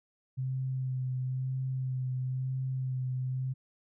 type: tone with vibrato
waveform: sine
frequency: 129.7 Hz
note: C3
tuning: 15 cents flat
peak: -30 dBFS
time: 0.37-3.54 s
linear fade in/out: 20 ms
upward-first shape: sine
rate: 1 Hz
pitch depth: 19 cents each way
effects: none